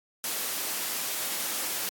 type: noise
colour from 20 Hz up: white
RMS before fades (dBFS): -31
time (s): 0.24-1.89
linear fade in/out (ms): 0
effects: high-pass 200 Hz 12 dB/octave + AAC 64 kbps